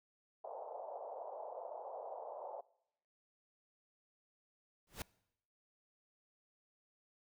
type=band-pass noise; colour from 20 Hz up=pink; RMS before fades=-47 dBFS; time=0.44-2.61 s; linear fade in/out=5 ms; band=510 to 880 Hz; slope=48 dB/octave
type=noise with exponential growth; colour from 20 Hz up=pink; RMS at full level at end=-39 dBFS; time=4.87-5.02 s; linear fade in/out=2 ms; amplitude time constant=31 ms
effects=noise-tail reverb RT60 0.8 s tail -23 dB re dry